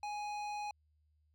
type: tone with hard clipping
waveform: triangle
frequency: 832 Hz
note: G#5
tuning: 3 cents sharp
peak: -40 dBFS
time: 0.03-0.71 s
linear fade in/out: 2 ms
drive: 17 dB
effects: added 76 Hz sine -70 dBFS peak until 1.34 s